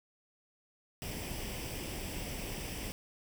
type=noise with comb filter; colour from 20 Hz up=pink; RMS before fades=-40 dBFS; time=1.02-2.92 s; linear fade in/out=0 ms; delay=0.37 ms; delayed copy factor=+0.6; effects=none